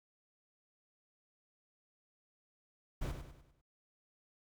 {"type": "noise with echo", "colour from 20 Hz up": "brown", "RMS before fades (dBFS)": -37, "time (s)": [3.01, 3.12], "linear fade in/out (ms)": 10, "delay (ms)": 99, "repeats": 5, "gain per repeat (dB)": -7, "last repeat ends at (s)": 3.615, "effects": []}